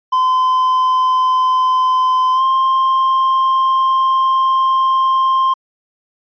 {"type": "tone with pitch glide", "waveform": "triangle", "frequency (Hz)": [1026, 1054.8], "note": ["C6", "C6"], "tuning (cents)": [-34, 14], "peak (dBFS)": -9, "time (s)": [0.12, 5.54], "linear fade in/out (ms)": 10, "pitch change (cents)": 48, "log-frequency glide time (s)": [2.33, 2.42], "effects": ["resampled to 11025 Hz"]}